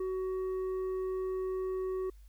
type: tone with tanh clipping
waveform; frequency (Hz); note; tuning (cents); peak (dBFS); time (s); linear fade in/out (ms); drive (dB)
triangle; 374.8; F#4; +22; -33; 0-2.1; 5; 10
effects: added 50 Hz sine -51 dBFS peak until 2.28 s + white hiss -71 dBFS RMS until 2.28 s